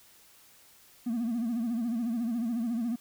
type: tone with vibrato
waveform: triangle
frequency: 233.1 Hz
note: A#3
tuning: in tune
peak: -25 dBFS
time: 1.06-2.96 s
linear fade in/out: 10 ms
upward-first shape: sine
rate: 14 Hz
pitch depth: 100 cents each way
effects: tanh soft clip ceiling -23 dBFS + white hiss -58 dBFS RMS until 3 s